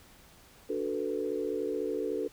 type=chord; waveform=sine; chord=B minor seventh; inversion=first; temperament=equal; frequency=293.7 / 370 / 440 / 493.9 Hz; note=D4 / F#4 / A4 / B4; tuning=0 / 0 / 0 / 0 cents; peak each=-37 / -36 / -33 / -37 dBFS; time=0.69-2.28 s; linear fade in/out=10 ms; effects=pink hiss -57 dBFS RMS until 2.32 s